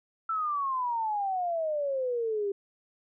sine exponential sweep, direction down, 1339 to 392.5 Hz, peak -27 dBFS, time 0.29-2.52 s, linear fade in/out 5 ms, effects none

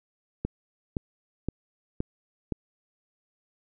click train, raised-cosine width 3 ms, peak -15 dBFS, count 5, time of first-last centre 0.45-2.523 s, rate 1.93 Hz, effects none

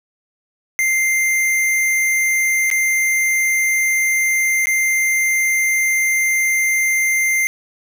square tone with dropouts, 2093 Hz, C7, in tune, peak -15 dBFS, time 0.79-7.47 s, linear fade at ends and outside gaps 0 ms, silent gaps 2.702-2.713 / 4.657-4.67 s, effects none

